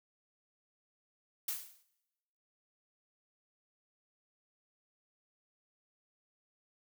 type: noise with exponential decay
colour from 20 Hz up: blue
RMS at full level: -33 dBFS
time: 1.48-1.83 s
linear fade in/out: 5 ms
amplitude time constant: 75 ms
effects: noise-tail reverb RT60 1.0 s tail -21 dB re dry